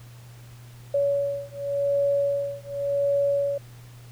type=beating tone pair; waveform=sine; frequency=564 / 564.89 Hz; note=C#5 / C#5; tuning=+30 / +33 cents; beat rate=0.89 Hz; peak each=-25 dBFS; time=0.94-3.58 s; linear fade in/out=5 ms; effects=added 120 Hz sine -43 dBFS peak until 4.11 s + pink hiss -53 dBFS RMS until 4.11 s